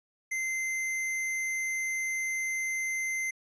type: tone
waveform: square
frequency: 2075 Hz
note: C7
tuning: 15 cents flat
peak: -30 dBFS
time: 0.31-3.31 s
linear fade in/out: 10 ms
effects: resampled to 22050 Hz

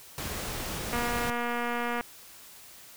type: noise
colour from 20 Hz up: pink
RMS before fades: -35 dBFS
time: 0.18-1.3 s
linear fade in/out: 0 ms
type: click train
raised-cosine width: 0.5 ms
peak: -17 dBFS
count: 259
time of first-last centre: 0.93-2.009 s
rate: 239 Hz
effects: white hiss -50 dBFS RMS until 2.96 s

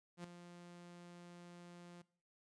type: tone with ADSR envelope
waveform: sawtooth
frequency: 174.61 Hz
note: F3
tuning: in tune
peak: -40 dBFS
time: 0.17-2.02 s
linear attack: 73 ms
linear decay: 4 ms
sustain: -10 dB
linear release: 6 ms
effects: noise-tail reverb RT60 0.5 s tail -21 dB re dry + resampled to 22050 Hz

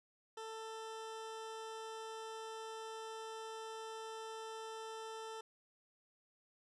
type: tone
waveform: 20% pulse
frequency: 444.1 Hz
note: A4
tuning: 16 cents sharp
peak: -40 dBFS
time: 0.37-5.41 s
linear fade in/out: 5 ms
effects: resampled to 22050 Hz

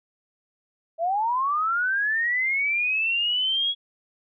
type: linear sweep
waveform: sine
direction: up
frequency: 638 to 3349 Hz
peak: -21 dBFS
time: 0.98-3.75 s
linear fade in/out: 50 ms
effects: none

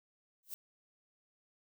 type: noise with exponential growth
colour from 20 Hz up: violet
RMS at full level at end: -38 dBFS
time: 0.43-0.54 s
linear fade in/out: 0 ms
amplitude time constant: 22 ms
effects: none

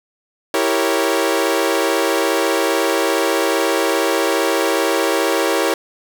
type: chord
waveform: sawtooth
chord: E diminished seventh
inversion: none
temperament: equal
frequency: 329.6 / 392 / 466.2 / 554.4 Hz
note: E4 / G4 / Bb4 / Db5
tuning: 0 / 0 / 0 / 0 cents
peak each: -17 dBFS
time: 0.54-5.74 s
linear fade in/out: 2 ms
effects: none

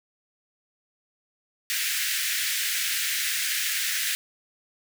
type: high-pass noise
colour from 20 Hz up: pink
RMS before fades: -27 dBFS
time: 1.7-4.15 s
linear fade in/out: 0 ms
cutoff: 1600 Hz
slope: 48 dB/octave
effects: none

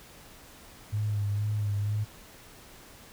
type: tone with vibrato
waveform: sine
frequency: 103.83 Hz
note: G#2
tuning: in tune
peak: -26 dBFS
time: 0.92-2.05 s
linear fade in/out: 20 ms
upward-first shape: sine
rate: 2.1 Hz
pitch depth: 37 cents each way
effects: pink hiss -51 dBFS RMS until 3.12 s

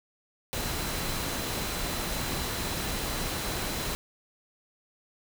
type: tone in noise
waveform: sine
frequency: 4032 Hz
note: B7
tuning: 35 cents sharp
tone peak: -43 dBFS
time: 0.53-3.95 s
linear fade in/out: 0 ms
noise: pink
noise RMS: -32 dBFS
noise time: 0.53-3.95 s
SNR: -14 dB
effects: none

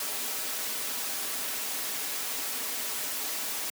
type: noise with comb filter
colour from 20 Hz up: white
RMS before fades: -33 dBFS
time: 0-3.7 s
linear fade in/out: 2 ms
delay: 5.7 ms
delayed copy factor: -0.5
effects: high-pass 200 Hz 12 dB/octave

